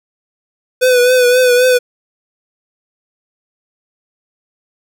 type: tone with vibrato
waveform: square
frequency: 499 Hz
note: B4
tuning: 18 cents sharp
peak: -8 dBFS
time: 0.81-1.79 s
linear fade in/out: 20 ms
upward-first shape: triangle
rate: 3.8 Hz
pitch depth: 49 cents each way
effects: none